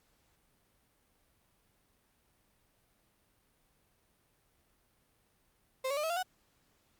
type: tone with pitch steps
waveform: 35% pulse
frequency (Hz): 523.3 / 560.9 / 601.1 / 644.3 / 690.5 / 740.1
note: C5 / C#5 / D5 / E5 / F5 / F#5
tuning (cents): 0 / +20 / +40 / -40 / -20 / 0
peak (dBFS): -30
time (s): 5.84-6.23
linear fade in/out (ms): 10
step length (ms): 65
effects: pink hiss -72 dBFS RMS until 6.99 s + Opus 48 kbps

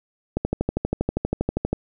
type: click train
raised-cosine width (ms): 2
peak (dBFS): -8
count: 18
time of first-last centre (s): 0.37-1.73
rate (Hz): 12.5
effects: none

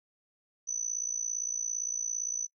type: tone with amplitude modulation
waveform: sine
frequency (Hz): 6000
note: F#8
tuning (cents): +23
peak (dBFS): -27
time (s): 0.67-2.47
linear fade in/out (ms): 20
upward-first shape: sine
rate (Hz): 57.6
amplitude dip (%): 85
effects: noise-tail reverb RT60 0.1 s tail -21 dB re dry

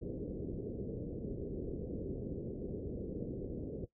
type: low-pass noise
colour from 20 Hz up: white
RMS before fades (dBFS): -41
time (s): 0.01-3.86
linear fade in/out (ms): 20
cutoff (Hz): 480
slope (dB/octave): 48
effects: noise-tail reverb RT60 0.1 s tail -17 dB re dry

